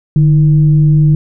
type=tone with frequency modulation; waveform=sine; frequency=150.9 Hz; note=D3; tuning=47 cents sharp; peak=-5 dBFS; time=0.16-1.15 s; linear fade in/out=2 ms; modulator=174 Hz; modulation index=0.28; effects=none